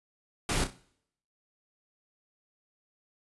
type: noise with echo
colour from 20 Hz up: pink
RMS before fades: -29 dBFS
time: 0.49-0.64 s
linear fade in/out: 2 ms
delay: 31 ms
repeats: 4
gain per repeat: -9 dB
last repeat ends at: 0.764 s
effects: noise-tail reverb RT60 0.7 s tail -21 dB re dry + resampled to 24000 Hz